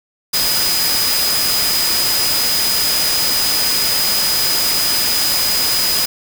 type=tone in noise; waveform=sine; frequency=4978 Hz; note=D#8; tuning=in tune; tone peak=-17 dBFS; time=0.33-6.06 s; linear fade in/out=10 ms; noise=white; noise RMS=-18 dBFS; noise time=0.33-6.06 s; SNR=-2 dB; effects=none